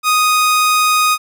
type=tone; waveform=sawtooth; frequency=1244.5 Hz; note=D#6; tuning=in tune; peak=-7 dBFS; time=0.03-1.18 s; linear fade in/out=50 ms; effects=none